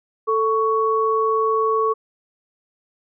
sine tone pair together, 442.1 / 1115 Hz, A4 / C#6, +8 / +10 cents, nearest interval octave + major third, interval 1602 cents, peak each -19 dBFS, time 0.27-1.94 s, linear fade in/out 20 ms, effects none

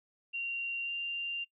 sine tone with pitch glide, 2762 to 2784 Hz, F7 to F7, -20 to -6 cents, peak -33 dBFS, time 0.33-1.45 s, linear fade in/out 20 ms, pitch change +14 cents, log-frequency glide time 0.84-0.9 s, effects noise-tail reverb RT60 0.1 s tail -25 dB re dry

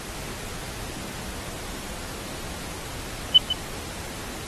sine tone with echo, 3006 Hz, F#7, 27 cents sharp, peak -8 dBFS, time 3.35-3.38 s, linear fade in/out 5 ms, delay 150 ms, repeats 1, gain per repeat -11 dB, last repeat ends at 3.53 s, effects pink hiss -36 dBFS RMS until 4.47 s + AAC 32 kbps

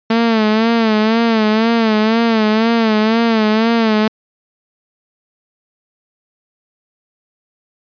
sawtooth tone with vibrato, 222.6 Hz, A3, 20 cents sharp, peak -7 dBFS, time 0.1-4.08 s, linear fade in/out 5 ms, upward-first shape sine, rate 2 Hz, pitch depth 75 cents each way, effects resampled to 11025 Hz

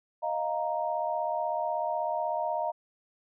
sine chord, Eb suspended second, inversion none, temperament equal, 622.3 / 698.5 / 932.3 Hz, Eb5 / F5 / Bb5, 0 / 0 / 0 cents, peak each -32 dBFS, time 0.22-2.72 s, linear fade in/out 20 ms, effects none

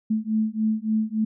sine beating tone pair, 216.3 / 219.8 Hz, A3 / A3, -29 / -2 cents, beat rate 3.5 Hz, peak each -24 dBFS, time 0.1-1.25 s, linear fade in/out 10 ms, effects none

